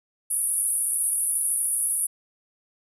white band-pass noise, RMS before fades -25 dBFS, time 0.3-2.07 s, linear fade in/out 10 ms, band 9500 to 11000 Hz, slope 96 dB/octave, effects none

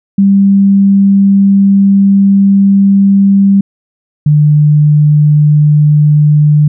sine tone pair in turn, 197.2 / 149.37 Hz, G3 / D3, +11 / +30 cents, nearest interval perfect fourth, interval 481 cents, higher first, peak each -3 dBFS, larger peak neither, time 0.18-3.61 / 4.26-6.68 s, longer first, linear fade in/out 5 ms, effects none

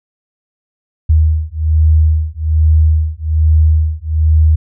sine beating tone pair, 77.78 / 78.98 Hz, D#2 / D#2, 0 / +26 cents, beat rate 1.2 Hz, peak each -11 dBFS, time 1.09-4.56 s, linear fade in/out 10 ms, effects none

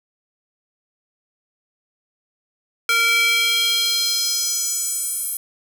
square tone with high-pass filter sweep, 462.3 Hz, A#4, 14 cents flat, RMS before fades -20 dBFS, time 2.89-5.37 s, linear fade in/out 2 ms, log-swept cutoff 1800 to 11000 Hz, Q 2.7, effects none

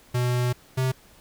square tone pair in turn, 123.47 / 130.03 Hz, B2 / C3, 0 / -10 cents, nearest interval minor second, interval 90 cents, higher second, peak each -22 dBFS, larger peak neither, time 0.14-0.53 / 0.77-0.92 s, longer first, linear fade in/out 10 ms, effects pink hiss -54 dBFS RMS until 1.2 s

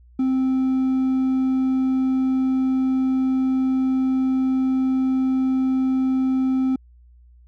triangle tone with hard clipping, 261.6 Hz, C4, in tune, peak -18 dBFS, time 0.19-6.76 s, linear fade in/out 5 ms, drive 5 dB, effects added 60 Hz sine -47 dBFS peak until 7.47 s

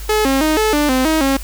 sawtooth tone with pitch steps, 427.9 / 269.7 / 310.8 / 432.8 / 295.2 / 258.6 / 316.4 / 271.6 Hz, A4 / C#4 / D#4 / A4 / D4 / C4 / D#4 / C#4, -48 / -47 / -2 / -29 / +9 / -20 / +29 / -35 cents, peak -9 dBFS, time 0.09-1.37 s, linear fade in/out 5 ms, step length 160 ms, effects added 50 Hz sine -26 dBFS peak until 1.43 s + white hiss -36 dBFS RMS until 1.43 s

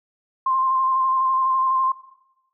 sine tone with vibrato, 1051 Hz, C6, 7 cents sharp, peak -17 dBFS, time 0.46-1.92 s, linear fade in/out 5 ms, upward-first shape square, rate 12 Hz, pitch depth 17 cents each way, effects noise-tail reverb RT60 1.0 s tail -20 dB re dry

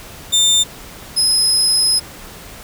30% pulse tone pair in turn, 3600 / 5091 Hz, A7 / D#8, +39 / +39 cents, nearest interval tritone, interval 600 cents, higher second, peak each -8 dBFS, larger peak neither, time 0.32-0.64 / 1.16-2 s, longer second, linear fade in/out 20 ms, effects pink hiss -36 dBFS RMS until 2.63 s

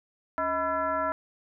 sine tone with frequency modulation, 993 Hz, B5, 9 cents sharp, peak -25 dBFS, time 0.38-1.12 s, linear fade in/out 0 ms, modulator 357 Hz, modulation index 1.5, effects none

